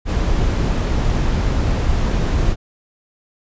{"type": "noise", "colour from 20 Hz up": "brown", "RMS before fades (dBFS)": -17, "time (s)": [0.05, 2.56], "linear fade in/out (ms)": 50, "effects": ["resampled to 16000 Hz"]}